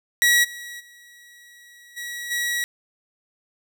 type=tone with level steps; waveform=sawtooth; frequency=1921 Hz; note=B6; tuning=48 cents flat; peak=-11 / -31 / -43 / -27 / -19 dBFS; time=0.22-2.64 s; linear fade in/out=0 ms; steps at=0.43 / 0.79 / 1.96 / 2.3 s; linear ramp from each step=20 ms; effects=none